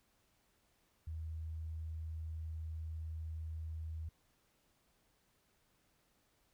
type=tone; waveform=sine; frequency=79.9 Hz; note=D#2; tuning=47 cents sharp; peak=-40 dBFS; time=1.07-4.09 s; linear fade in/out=5 ms; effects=pink hiss -75 dBFS RMS until 6.53 s